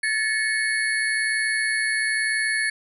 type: tone cluster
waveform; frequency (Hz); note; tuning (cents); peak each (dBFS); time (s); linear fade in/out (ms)
sine; 1733 / 1854 / 2202 / 4392 / 10190; A6 / A#6 / C#7 / C#8 / D#9; -27 / -10 / -12 / -17 / +40; -23 / -31 / -27 / -32 / -32; 0.03-2.7; 5
effects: none